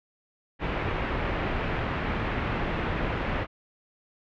pink low-pass noise, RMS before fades -29 dBFS, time 0.59-3.47 s, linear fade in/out 50 ms, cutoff 2600 Hz, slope 24 dB/octave, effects none

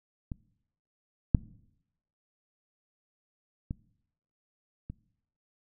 clicks, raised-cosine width 5 ms, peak -23 / -6 / -21 / -26 dBFS, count 4, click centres 0.318 / 1.348 / 3.709 / 4.9 s, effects noise-tail reverb RT60 0.8 s tail -22 dB re dry

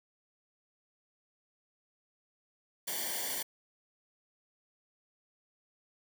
white noise with comb filter, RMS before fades -36 dBFS, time 2.87-3.43 s, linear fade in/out 10 ms, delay 0.77 ms, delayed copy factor -0.95, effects none

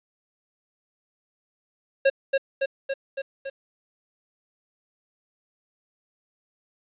square tone with echo, 544 Hz, C#5, 33 cents flat, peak -16 dBFS, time 2.05-2.1 s, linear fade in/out 10 ms, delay 280 ms, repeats 5, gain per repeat -3 dB, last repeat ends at 3.5 s, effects resampled to 8000 Hz + 9-bit

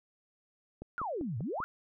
click train, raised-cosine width 2 ms, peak -29 dBFS, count 5, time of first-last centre 0.82-1.603 s, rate 5.11 Hz
sine exponential two-way sweep, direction down then up, 1480 to 104.3 to 1480 Hz, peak -33 dBFS, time 0.98-1.64 s, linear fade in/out 0 ms, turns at 1.38 s
effects none

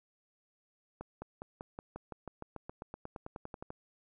accelerating click train, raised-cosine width 1 ms, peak -28 dBFS, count 21, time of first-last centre 1.01-3.704 s, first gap 210 ms, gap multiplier 0.95, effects none

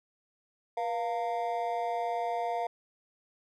triangle tone with amplitude modulation, 698.5 Hz, F5, in tune, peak -23 dBFS, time 0.77-2.67 s, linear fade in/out 5 ms, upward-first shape sine, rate 218 Hz, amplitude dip 100%, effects none

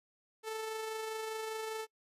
sawtooth tone with amplitude modulation, 440 Hz, A4, in tune, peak -32 dBFS, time 0.43-1.87 s, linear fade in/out 50 ms, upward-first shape sine, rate 25 Hz, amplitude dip 30%, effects noise-tail reverb RT60 0.1 s tail -24 dB re dry + resampled to 32000 Hz

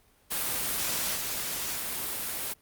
white noise with level steps, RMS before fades -30 / -33 dBFS, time 0.3-2.54 s, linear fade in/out 20 ms, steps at 1.15 s, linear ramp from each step 10 ms, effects pink hiss -63 dBFS RMS until 2.61 s + Opus 32 kbps

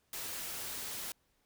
white noise, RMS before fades -41 dBFS, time 0.13-1.12 s, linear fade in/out 2 ms, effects pink hiss -75 dBFS RMS until 1.45 s

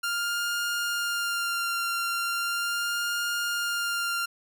sawtooth tone with vibrato, 1396.9 Hz, F6, in tune, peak -23 dBFS, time 0.03-4.26 s, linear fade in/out 10 ms, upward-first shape sine, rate 0.38 Hz, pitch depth 18 cents each way, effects none

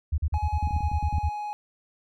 sine tone bursts, 76.7 Hz, D#2, 24 cents flat, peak -21 dBFS, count 12, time 0.12-1.292 s, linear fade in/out 10 ms, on 61 ms, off 40 ms
triangle tone with pitch glide, 843 to 835.7 Hz, G#5 to G#5, +26 to +11 cents, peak -28 dBFS, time 0.34-1.53 s, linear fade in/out 0 ms, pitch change -15 cents, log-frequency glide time 0.58-0.7 s
clicks, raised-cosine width 5 ms, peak -22 dBFS, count 9, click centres 0.628 / 0.673 / 0.709 / 0.765 / 0.807 / 0.916 / 1.028 / 1.128 / 1.183 s
effects none

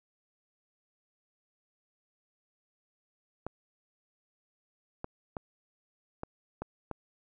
clicks, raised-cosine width 1 ms, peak -22 dBFS, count 6, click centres 3.466 / 5.044 / 5.368 / 6.234 / 6.62 / 6.913 s, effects none

